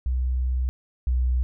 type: tone pair in turn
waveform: sine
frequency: 63.2 / 62.44 Hz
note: B1 / B1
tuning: +41 / +20 cents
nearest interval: unison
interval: 21 cents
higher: first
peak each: -21 / -19 dBFS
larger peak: second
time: 0.06-0.69 / 1.07-1.43 s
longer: first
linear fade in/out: 0 ms
effects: none